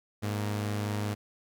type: tone pair together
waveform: sawtooth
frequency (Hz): 103.83 / 233.1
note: G#2 / A#3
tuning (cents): 0 / 0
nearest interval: octave + major second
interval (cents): 1400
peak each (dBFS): -26 / -36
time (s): 0.22-1.15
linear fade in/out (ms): 20
effects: none